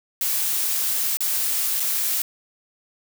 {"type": "noise with dropouts", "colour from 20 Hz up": "blue", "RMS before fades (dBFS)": -23, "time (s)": [0.21, 2.22], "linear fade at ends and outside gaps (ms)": 2, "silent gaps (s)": [[1.171, 1.205], [1.799, 1.802]], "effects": []}